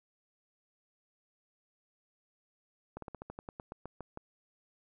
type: slowing click train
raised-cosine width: 1 ms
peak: -28 dBFS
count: 13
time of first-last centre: 2.97-4.174 s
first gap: 53 ms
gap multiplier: 1.11
effects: none